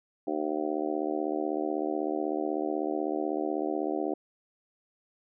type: harmonic tone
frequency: 76.1 Hz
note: D#2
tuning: 38 cents flat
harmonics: 3 / 4 / 5 / 6 / 7 / 8 / 9 / 10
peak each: -43 / -32 / -33 / -41 / -37 / -42 / -36 / -39 dBFS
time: 0.27-4.14 s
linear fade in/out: 5 ms
effects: none